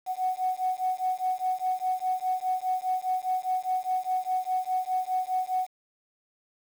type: beating tone pair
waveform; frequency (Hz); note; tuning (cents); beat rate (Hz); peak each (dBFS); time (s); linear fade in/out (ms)
sine; 740 / 744.9; F#5 / F#5; 0 / +11; 4.9; -28; 0.06-5.69; 50
effects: tanh soft clip ceiling -18 dBFS + 8-bit